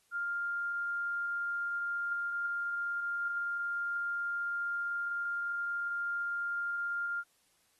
sine tone, 1400 Hz, F6, 4 cents sharp, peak -32 dBFS, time 0.11-7.24 s, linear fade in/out 50 ms, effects white hiss -71 dBFS RMS until 7.79 s + AAC 32 kbps

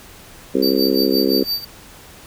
harmonic tone, 66.7 Hz, C2, 34 cents sharp, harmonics 3 / 4 / 5 / 6 / 7 / 8, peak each -25 / -19 / -21 / -20 / -23 / -27 dBFS, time 0.54-1.44 s, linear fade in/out 10 ms
square tone with tremolo, 4631 Hz, D8, 25 cents flat, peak -18 dBFS, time 0.62-1.65 s, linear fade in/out 10 ms, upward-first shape sine, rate 5.8 Hz, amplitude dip 85%
effects pink hiss -42 dBFS RMS until 2.26 s

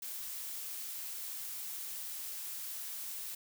blue noise, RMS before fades -42 dBFS, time 0.02-3.35 s, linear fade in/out 5 ms, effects none

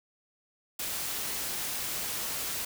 white noise, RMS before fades -34 dBFS, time 0.79-2.65 s, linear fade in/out 5 ms, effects none

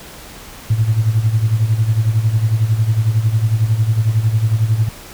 sine tone with tremolo, 110.4 Hz, A2, 6 cents sharp, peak -8 dBFS, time 0.7-4.89 s, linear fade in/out 5 ms, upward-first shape sine, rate 11 Hz, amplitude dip 75%, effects tanh soft clip ceiling -4 dBFS + pink hiss -36 dBFS RMS until 5.13 s

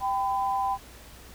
sine tone pair together, 784 / 1007.2 Hz, G5 / B5, 0 / +34 cents, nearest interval major third, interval 434 cents, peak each -26 / -28 dBFS, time 0-0.78 s, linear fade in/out 50 ms, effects added 60 Hz sine -50 dBFS peak until 1.34 s + pink hiss -49 dBFS RMS until 1.34 s

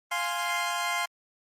20% pulse chord, F minor, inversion none, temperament equal, 698.5 / 830.6 / 1046.5 Hz, F5 / Ab5 / C6, 0 / 0 / 0 cents, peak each -27 / -30 / -25 dBFS, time 0.11-1.06 s, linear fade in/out 10 ms, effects low-pass 12000 Hz 12 dB/octave + Opus 32 kbps

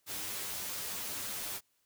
white noise with comb filter, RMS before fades -39 dBFS, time 0.06-1.61 s, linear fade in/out 50 ms, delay 10 ms, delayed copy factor +0.55, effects white hiss -75 dBFS RMS until 1.85 s

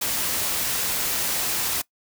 white noise, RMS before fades -25 dBFS, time 0.01-1.82 s, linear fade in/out 10 ms, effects noise-tail reverb RT60 0.1 s tail -21 dB re dry

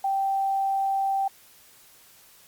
sine tone, 781 Hz, G5, 7 cents flat, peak -22 dBFS, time 0.04-1.28 s, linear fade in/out 5 ms, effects white hiss -54 dBFS RMS until 2.47 s + Opus 48 kbps

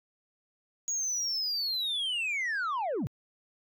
sine linear sweep, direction down, 6730 to 93 Hz, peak -26 dBFS, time 0.88-3.07 s, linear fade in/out 0 ms, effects tanh soft clip ceiling -28 dBFS

